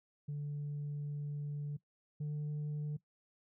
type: tone pair in turn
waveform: sine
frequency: 145.9 / 149.05 Hz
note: D3 / D3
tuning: -11 / +26 cents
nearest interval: unison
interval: 37 cents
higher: second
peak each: -35 / -33 dBFS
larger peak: second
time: 0.28-1.77 / 2.2-2.97 s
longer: first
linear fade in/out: 10 ms
effects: noise-tail reverb RT60 0.1 s tail -19 dB re dry + tanh soft clip ceiling -35 dBFS